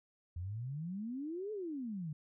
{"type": "exponential two-way sweep", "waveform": "sine", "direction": "up then down", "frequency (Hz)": [82.41, 438.6, 144.8], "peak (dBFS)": -38, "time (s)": [0.36, 2.13], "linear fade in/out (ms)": 5, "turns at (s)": 1.52, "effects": []}